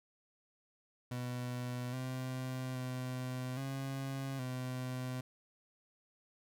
30% pulse tone with pitch steps, 123.9 / 129 / 127.4 / 135.4 / 127.4 Hz, B2 / C3 / C3 / C#3 / C3, +6 / -24 / -46 / -40 / -46 cents, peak -35 dBFS, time 1.11-5.21 s, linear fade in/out 5 ms, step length 820 ms, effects none

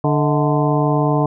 harmonic tone with a mistuned harmonic, 147.3 Hz, D3, 6 cents sharp, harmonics 1 / 2 / 3 / 4 / 5 / 6 / 7, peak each -17 / -20 / -22 / -23 / -24 / -25 / -25 dBFS, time 0.04-1.26 s, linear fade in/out 2 ms, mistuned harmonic 4, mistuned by +120 cents, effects none

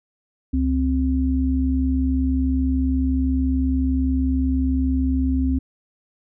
sine tone pair together, 69.34 / 261.8 Hz, C#2 / C4, +1 / +1 cents, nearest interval octave + major seventh, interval 2300 cents, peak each -20 dBFS, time 0.53-5.59 s, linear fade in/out 10 ms, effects none

